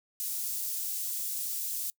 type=high-pass noise; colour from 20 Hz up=white; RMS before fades=-34 dBFS; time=0.2-1.9 s; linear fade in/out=0 ms; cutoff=6800 Hz; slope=12 dB/octave; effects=noise-tail reverb RT60 0.1 s tail -25 dB re dry